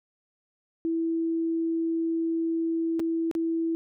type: tone with dropouts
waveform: sine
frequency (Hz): 329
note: E4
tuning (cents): -3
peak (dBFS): -24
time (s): 0.85-3.75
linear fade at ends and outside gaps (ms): 0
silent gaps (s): 2.995-3 / 3.313-3.351
effects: none